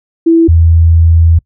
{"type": "tone pair in turn", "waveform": "sine", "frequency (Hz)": [330.6, 82.65], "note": ["E4", "E2"], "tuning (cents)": [5, 5], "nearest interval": "2 octaves", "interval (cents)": 2400, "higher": "first", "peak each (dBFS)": -3, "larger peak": "neither", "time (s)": [[0.26, 0.48], [0.48, 1.39]], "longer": "second", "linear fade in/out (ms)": 10, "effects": ["noise-tail reverb RT60 0.1 s tail -24 dB re dry"]}